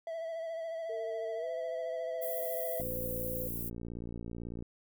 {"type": "tone with vibrato", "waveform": "triangle", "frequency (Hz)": 657, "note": "E5", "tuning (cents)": -6, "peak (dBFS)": -34, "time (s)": [0.07, 2.81], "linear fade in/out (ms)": 2, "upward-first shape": "sine", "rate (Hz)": 14, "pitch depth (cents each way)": 32}
{"type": "tone with pitch glide", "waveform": "sine", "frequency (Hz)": [453.5, 509], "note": ["A#4", "C5"], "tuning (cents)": [-48, -48], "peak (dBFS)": -38, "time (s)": [0.89, 3.48], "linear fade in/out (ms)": 10, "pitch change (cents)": 200, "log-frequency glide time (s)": [1.37, 1.47]}
{"type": "high-pass noise", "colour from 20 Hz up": "white", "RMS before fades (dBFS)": -40, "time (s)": [2.21, 3.7], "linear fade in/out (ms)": 20, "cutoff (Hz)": 12000, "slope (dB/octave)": 24}
{"type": "click train", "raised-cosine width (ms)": 3, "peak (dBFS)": -29, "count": 107, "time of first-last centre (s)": [2.8, 4.624], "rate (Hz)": 58.1}
{"effects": []}